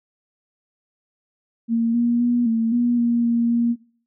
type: tone with pitch steps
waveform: sine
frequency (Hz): 230.2 / 237.5 / 241.2 / 226.7 / 240.6 / 236.2 / 234.3 / 235.6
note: A#3 / A#3 / B3 / A#3 / B3 / A#3 / A#3 / A#3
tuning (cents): -22 / +33 / -41 / -48 / -45 / +23 / +9 / +19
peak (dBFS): -16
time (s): 1.68-3.76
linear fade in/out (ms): 50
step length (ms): 260
effects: noise-tail reverb RT60 0.5 s tail -19 dB re dry